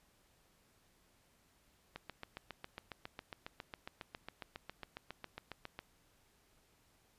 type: click train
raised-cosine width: 0.3 ms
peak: -28 dBFS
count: 29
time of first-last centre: 1.96-5.79 s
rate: 7.31 Hz
effects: pink hiss -71 dBFS RMS until 7.18 s + resampled to 32000 Hz